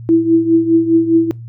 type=tone with tremolo; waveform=sine; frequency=329.6 Hz; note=E4; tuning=in tune; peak=-5 dBFS; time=0.09-1.31 s; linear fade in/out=0 ms; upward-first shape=triangle; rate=4.9 Hz; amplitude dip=80%; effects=noise-tail reverb RT60 0.2 s tail -23 dB re dry + added 116 Hz sine -28 dBFS peak until 1.48 s